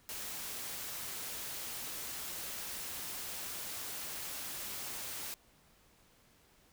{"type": "noise", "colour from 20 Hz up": "white", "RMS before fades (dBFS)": -42, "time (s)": [0.09, 5.34], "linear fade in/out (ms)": 0, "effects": ["pink hiss -66 dBFS RMS until 6.72 s"]}